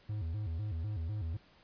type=tone with vibrato; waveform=triangle; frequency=92.9 Hz; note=F#2; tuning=7 cents sharp; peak=-32 dBFS; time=0.09-1.37 s; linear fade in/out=5 ms; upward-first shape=square; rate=4 Hz; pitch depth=230 cents each way; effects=pink hiss -63 dBFS RMS until 1.63 s + resampled to 11025 Hz